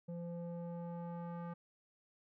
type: tone with low-pass filter sweep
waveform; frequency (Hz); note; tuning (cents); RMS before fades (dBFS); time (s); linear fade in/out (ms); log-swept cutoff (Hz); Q
square; 171.4; F3; -32; -44; 0.08-1.54; 10; 450 to 1200; 1.9
effects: none